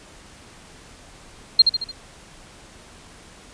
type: tone with echo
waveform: sine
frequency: 4196 Hz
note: C8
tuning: 4 cents sharp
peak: -6 dBFS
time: 1.59-1.62 s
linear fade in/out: 5 ms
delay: 74 ms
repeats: 4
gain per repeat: -6 dB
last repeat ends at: 1.916 s
effects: pink hiss -46 dBFS RMS until 3.53 s + resampled to 22050 Hz